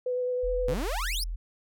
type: tone with vibrato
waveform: sine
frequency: 498.8 Hz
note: B4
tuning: 17 cents sharp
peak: -26 dBFS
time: 0.06-0.74 s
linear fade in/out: 5 ms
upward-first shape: sine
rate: 9.5 Hz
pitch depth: 13 cents each way
type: tone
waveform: sine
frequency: 41.84 Hz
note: E1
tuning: 27 cents sharp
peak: -30 dBFS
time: 0.43-1.36 s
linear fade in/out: 10 ms
type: exponential sweep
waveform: sawtooth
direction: up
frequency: 111.8 to 5570 Hz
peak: -27 dBFS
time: 0.68-1.24 s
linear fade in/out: 5 ms
effects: none